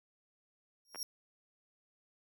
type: tone with exponential growth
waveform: sawtooth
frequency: 5588 Hz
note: F8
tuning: in tune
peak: -31 dBFS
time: 0.85-1.03 s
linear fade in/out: 1 ms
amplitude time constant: 37 ms
type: clicks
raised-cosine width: 0.5 ms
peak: -31 dBFS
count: 2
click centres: 0.947 / 0.958 s
effects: high-pass 300 Hz 12 dB/octave

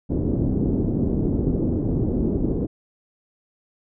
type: low-pass noise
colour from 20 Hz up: white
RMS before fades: -22 dBFS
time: 0.09-2.67 s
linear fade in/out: 20 ms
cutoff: 350 Hz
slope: 24 dB/octave
effects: none

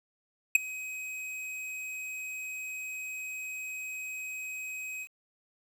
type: tone with ADSR envelope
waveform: square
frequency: 2528 Hz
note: D#7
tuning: 27 cents sharp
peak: -14 dBFS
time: 0.55-5.08 s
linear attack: 4 ms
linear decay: 12 ms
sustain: -23 dB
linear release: 59 ms
effects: low-pass 12000 Hz 12 dB/octave + 9-bit

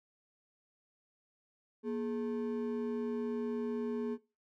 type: ring-modulated tone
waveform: triangle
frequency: 329.2 Hz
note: E4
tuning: 2 cents flat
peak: -28 dBFS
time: 1.83-4.18 s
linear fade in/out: 50 ms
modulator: 92 Hz
effects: noise-tail reverb RT60 0.3 s tail -18 dB re dry

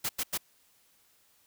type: noise bursts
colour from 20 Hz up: white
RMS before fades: -31 dBFS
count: 3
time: 0.04-0.378 s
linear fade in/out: 10 ms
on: 52 ms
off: 91 ms
effects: white hiss -66 dBFS RMS until 1.46 s

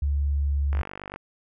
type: tone with pitch glide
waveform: sine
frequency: 71.3 to 70.81 Hz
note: C#2 to C#2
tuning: +49 to +37 cents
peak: -21 dBFS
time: 0.02-0.82 s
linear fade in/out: 5 ms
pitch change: -12 cents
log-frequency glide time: 0.3-0.56 s
type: click train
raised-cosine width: 0.5 ms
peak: -21 dBFS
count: 22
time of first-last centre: 0.73-1.16 s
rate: 48.8 Hz
effects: none

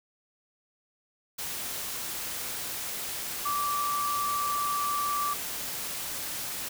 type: tone in noise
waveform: sine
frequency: 1164 Hz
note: D6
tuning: 16 cents flat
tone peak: -27 dBFS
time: 3.45-5.34 s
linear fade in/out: 10 ms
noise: white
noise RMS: -35 dBFS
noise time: 1.38-6.69 s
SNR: +5 dB
effects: none

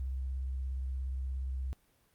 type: tone with vibrato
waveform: sine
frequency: 65.41 Hz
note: C2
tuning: in tune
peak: -33 dBFS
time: 0-1.73 s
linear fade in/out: 0 ms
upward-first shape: sine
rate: 17 Hz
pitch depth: 39 cents each way
effects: pink hiss -70 dBFS RMS until 2.14 s + Opus 32 kbps

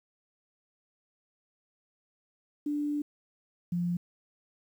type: tone pair in turn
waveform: sine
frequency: 293.7 / 174.64 Hz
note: D4 / F3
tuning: 0 / 0 cents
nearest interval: major sixth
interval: 900 cents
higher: first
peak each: -28 / -27 dBFS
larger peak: second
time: 2.66-3.02 / 3.72-3.97 s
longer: first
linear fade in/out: 5 ms
effects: 10-bit

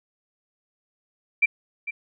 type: tone with echo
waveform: sine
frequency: 2349 Hz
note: D7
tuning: in tune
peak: -14 dBFS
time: 1.42-1.46 s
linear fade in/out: 10 ms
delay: 450 ms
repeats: 1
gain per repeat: -13 dB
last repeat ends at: 1.91 s
effects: none

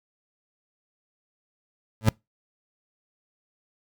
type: tone with exponential growth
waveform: 30% pulse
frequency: 110 Hz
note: A2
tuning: in tune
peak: -10 dBFS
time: 2.01-2.09 s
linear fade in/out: 0 ms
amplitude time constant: 16 ms
effects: noise-tail reverb RT60 0.2 s tail -26 dB re dry

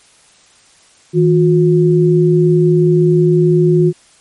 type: tone pair together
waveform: sine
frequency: 160 / 359.2 Hz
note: D#3 / F4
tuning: +49 / +49 cents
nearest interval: octave + major second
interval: 1400 cents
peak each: -10 dBFS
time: 1.13-3.93 s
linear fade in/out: 50 ms
effects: white hiss -48 dBFS RMS until 4.2 s + MP3 48 kbps

